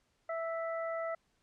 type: harmonic tone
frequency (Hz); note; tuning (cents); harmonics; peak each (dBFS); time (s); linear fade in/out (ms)
659.3; E5; 0; 1 / 2 / 3; -35 / -41 / -45; 0.29-1.15; 5
effects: pink hiss -75 dBFS RMS until 1.42 s + low-pass 8000 Hz 12 dB/octave